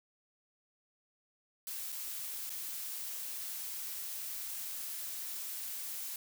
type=noise with dropouts; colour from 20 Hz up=blue; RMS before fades=-41 dBFS; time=1.67-6.16 s; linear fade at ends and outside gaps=1 ms; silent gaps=1.92-1.924 / 2.495-2.502 s; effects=none